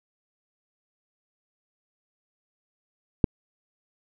click, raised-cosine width 3 ms, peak -4 dBFS, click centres 3.242 s, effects none

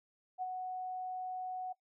sine tone with ADSR envelope, 740 Hz, F#5, in tune, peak -33 dBFS, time 0.38-1.73 s, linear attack 41 ms, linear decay 34 ms, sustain -4 dB, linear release 11 ms, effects noise-tail reverb RT60 0.1 s tail -18 dB re dry

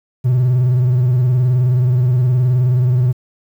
triangle tone with vibrato, 125.4 Hz, B2, 27 cents sharp, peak -8 dBFS, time 0.24-3.13 s, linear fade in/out 20 ms, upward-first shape square, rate 19 Hz, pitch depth 58 cents each way, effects tanh soft clip ceiling -4 dBFS + 8-bit

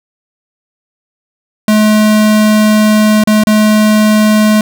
square tone with dropouts, 213.8 Hz, A3, 49 cents flat, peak -6 dBFS, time 1.68-4.61 s, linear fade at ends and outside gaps 2 ms, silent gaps 3.238-3.273 / 3.437-3.47 s, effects none

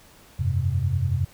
sine chord, F suspended second, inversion none, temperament equal, 87.31 / 98 / 130.81 Hz, F2 / G2 / C3, 0 / 0 / 0 cents, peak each -25 dBFS, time 0.39-1.25 s, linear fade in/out 10 ms, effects pink hiss -52 dBFS RMS until 1.33 s

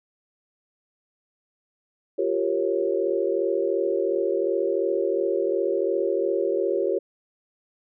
sine chord, G half-diminished seventh, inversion third, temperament equal with one note detuned, 349.2 / 392 / 466.2 / 547 Hz, F4 / G4 / Bb4 / Db5, 0 / 0 / 0 / -23 cents, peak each -27 / -25 / -28 / -27 dBFS, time 2.18-6.99 s, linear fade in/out 10 ms, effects none

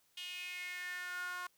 sawtooth tone with high-pass filter sweep, 359.5 Hz, F#4, 50 cents flat, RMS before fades -43 dBFS, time 0.17-1.47 s, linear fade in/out 5 ms, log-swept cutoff 3000 to 1200 Hz, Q 6.1, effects white hiss -73 dBFS RMS until 1.57 s

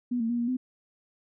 sine tone with pitch steps, 244.7 / 227.4 / 239.1 / 236.9 / 254.6 Hz, B3 / A#3 / A#3 / A#3 / C4, -16 / -43 / +44 / +28 / -47 cents, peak -25 dBFS, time 0.11-0.57 s, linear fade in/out 10 ms, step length 92 ms, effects none

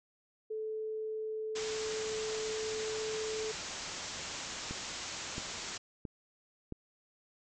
sine tone, 435.7 Hz, A4, 17 cents flat, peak -35 dBFS, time 0.5-3.52 s, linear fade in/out 10 ms
white low-pass noise, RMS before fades -42 dBFS, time 1.55-5.78 s, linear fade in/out 10 ms, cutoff 7600 Hz, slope 96 dB/octave
click train, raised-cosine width 3 ms, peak -27 dBFS, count 4, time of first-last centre 4.71-6.723 s, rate 1.49 Hz
effects none

